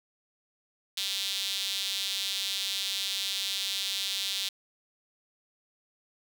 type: tone with high-pass filter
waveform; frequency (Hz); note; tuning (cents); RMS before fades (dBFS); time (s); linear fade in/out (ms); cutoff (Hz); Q
sawtooth; 196; G3; 0; -32; 0.97-4.49; 5; 3600; 3.4
effects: 8-bit